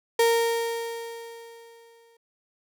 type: tone with exponential decay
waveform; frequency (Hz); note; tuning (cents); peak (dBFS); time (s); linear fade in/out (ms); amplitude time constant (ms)
35% pulse; 462.7; A#4; -13; -15; 0.19-2.17; 5; 430
effects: none